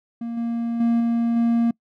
triangle tone with level steps, 233.1 Hz, A#3, in tune, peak -24 / -20 / -14 / -16 / -14 dBFS, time 0.21-1.71 s, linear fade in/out 5 ms, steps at 0.37 / 0.8 / 1 / 1.36 s, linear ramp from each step 5 ms, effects noise-tail reverb RT60 0.1 s tail -25 dB re dry

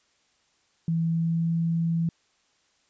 sine tone with pitch glide, 164.81 to 166.15 Hz, E3 to E3, 0 to +14 cents, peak -22 dBFS, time 0.88-2.09 s, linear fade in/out 2 ms, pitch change +14 cents, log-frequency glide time 1.06-1.51 s, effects white hiss -67 dBFS RMS until 2.89 s + resampled to 16000 Hz

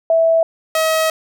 sine / sawtooth tone pair in turn, 656 / 638.1 Hz, E5 / D#5, -9 / +44 cents, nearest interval unison, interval 47 cents, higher first, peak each -10 dBFS, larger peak neither, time 0.1-0.43 / 0.75-1.1 s, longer second, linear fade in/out 2 ms, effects none

